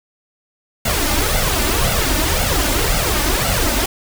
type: noise with flanger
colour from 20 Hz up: pink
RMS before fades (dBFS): -17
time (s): 0.85-3.86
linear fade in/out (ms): 5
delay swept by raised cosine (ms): 1.4 to 3.4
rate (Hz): 1.9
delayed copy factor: +0.7
effects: none